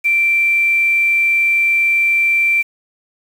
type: tone with quantisation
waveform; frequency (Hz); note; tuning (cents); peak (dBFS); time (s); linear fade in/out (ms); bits
sine; 2349; D7; 0; -11; 0.04-2.63; 20; 6
effects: none